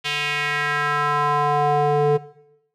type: tone with band-pass filter sweep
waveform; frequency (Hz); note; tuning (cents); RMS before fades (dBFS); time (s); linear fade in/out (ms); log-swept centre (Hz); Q
square; 146.83; D3; 0; -20; 0.04-2.18; 20; 3000 to 490; 2.5
effects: noise-tail reverb RT60 0.8 s tail -18 dB re dry